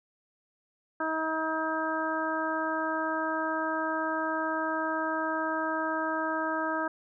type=harmonic tone; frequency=317.9 Hz; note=D#4; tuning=37 cents sharp; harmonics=1 / 2 / 3 / 4 / 5; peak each=-34 / -34 / -34 / -34 / -34 dBFS; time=1-6.88 s; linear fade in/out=5 ms; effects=none